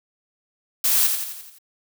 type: noise with echo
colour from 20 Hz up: blue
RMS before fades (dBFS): -19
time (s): 0.84-1.07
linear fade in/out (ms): 5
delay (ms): 86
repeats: 6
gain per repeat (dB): -5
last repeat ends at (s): 1.586
effects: none